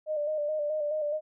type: tone with vibrato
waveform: sine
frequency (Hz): 603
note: D5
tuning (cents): +46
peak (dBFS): -27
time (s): 0.06-1.21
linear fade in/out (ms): 50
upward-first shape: square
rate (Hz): 4.7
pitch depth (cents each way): 40
effects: none